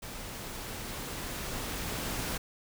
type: noise with level ramp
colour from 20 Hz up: pink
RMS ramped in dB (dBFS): -42 to -34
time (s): 0.02-2.38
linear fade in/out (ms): 10
effects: none